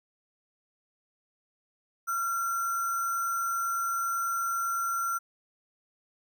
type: tone with sample-and-hold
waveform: sine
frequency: 1371 Hz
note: F6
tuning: 32 cents flat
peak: -27 dBFS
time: 2.07-5.19 s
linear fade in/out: 20 ms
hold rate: 7350 Hz
effects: none